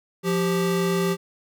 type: tone pair together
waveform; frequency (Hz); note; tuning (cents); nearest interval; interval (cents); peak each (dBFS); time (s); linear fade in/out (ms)
square; 174.8 / 392; F3 / G4; +2 / 0; octave + major second; 1398; -24; 0.23-1.17; 50
effects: none